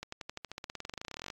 accelerating click train, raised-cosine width 0.2 ms, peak -22 dBFS, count 28, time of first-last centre 0.03-1.302 s, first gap 94 ms, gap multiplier 0.94, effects AAC 64 kbps

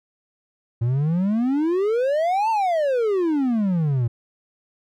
triangle exponential two-way sweep, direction up then down, 113 to 917 to 113 Hz, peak -16 dBFS, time 0.81-4.08 s, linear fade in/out 10 ms, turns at 2.5 s, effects none

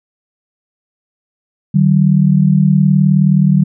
sine tone pair together, 150.8 / 190 Hz, D3 / F#3, +46 / +46 cents, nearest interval major third, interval 400 cents, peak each -10 dBFS, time 1.74-3.64 s, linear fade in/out 10 ms, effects none

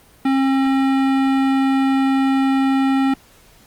sine tone with hard clipping, 268.9 Hz, C4, 47 cents sharp, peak -16 dBFS, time 0.25-3.14 s, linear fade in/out 5 ms, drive 17 dB, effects pink hiss -50 dBFS RMS until 3.66 s + Opus 32 kbps

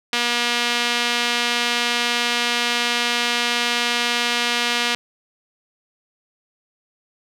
sawtooth tone with band-pass filter, 239.5 Hz, A#3, 47 cents sharp, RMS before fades -21 dBFS, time 0.13-4.95 s, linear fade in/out 0 ms, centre 3200 Hz, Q 1.2, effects none

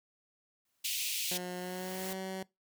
white noise with exponential growth, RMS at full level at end -41 dBFS, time 0.65-2.13 s, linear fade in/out 2 ms, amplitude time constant 320 ms
pink high-pass noise, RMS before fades -35 dBFS, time 0.84-1.38 s, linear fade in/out 10 ms, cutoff 2400 Hz, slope 48 dB/octave
15% pulse tone with pitch glide, 180 to 189.5 Hz, F#3 to F#3, -47 to +42 cents, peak -31 dBFS, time 1.31-2.43 s, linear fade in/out 5 ms, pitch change +89 cents, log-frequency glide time 1.59-2.12 s
effects noise-tail reverb RT60 0.2 s tail -22 dB re dry

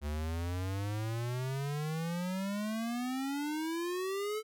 square exponential sweep, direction up, 72.1 to 439.7 Hz, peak -34 dBFS, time 0.01-4.43 s, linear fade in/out 50 ms, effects none

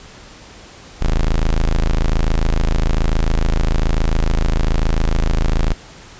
35% pulse tone, 27.05 Hz, A0, 29 cents flat, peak -11 dBFS, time 1.01-5.74 s, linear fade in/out 10 ms, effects pink hiss -40 dBFS RMS until 6.19 s + resampled to 16000 Hz

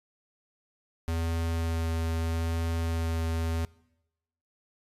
square tone with vibrato, 82.41 Hz, E2, in tune, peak -28 dBFS, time 1.08-3.65 s, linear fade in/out 0 ms, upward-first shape sine, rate 0.78 Hz, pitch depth 10 cents each way, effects noise-tail reverb RT60 0.9 s tail -23 dB re dry + resampled to 32000 Hz

